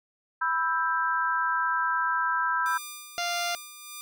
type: chord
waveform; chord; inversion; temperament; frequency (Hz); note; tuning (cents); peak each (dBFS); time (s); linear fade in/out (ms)
sine; E minor; second; just; 988.9 / 1318.5 / 1582.2; B5 / E6 / G6; +2 / 0 / +16; -28; 0.41-2.78; 10
type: tone with tremolo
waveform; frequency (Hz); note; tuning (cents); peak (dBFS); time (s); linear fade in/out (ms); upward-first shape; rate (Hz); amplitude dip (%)
5% pulse; 1200; D6; +37; -25; 2.66-4.01; 0; sine; 1.6; 55
type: harmonic tone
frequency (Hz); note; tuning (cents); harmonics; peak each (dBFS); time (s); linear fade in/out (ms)
697; F5; -4; 1 / 2 / 3 / 4 / 5 / 6 / 7 / 8 / 9; -31 / -34 / -36 / -37 / -38 / -39 / -39 / -40 / -41; 3.18-3.55; 0
effects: none